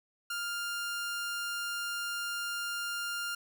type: tone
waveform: sawtooth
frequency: 1400 Hz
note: F6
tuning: 4 cents sharp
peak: -30 dBFS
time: 0.3-3.35 s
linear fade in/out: 5 ms
effects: none